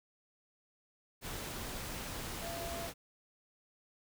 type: tone in noise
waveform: sine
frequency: 678 Hz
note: E5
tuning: 49 cents sharp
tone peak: -42 dBFS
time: 2.4-2.9 s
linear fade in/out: 50 ms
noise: pink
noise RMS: -42 dBFS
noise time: 1.21-2.94 s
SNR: -3 dB
effects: none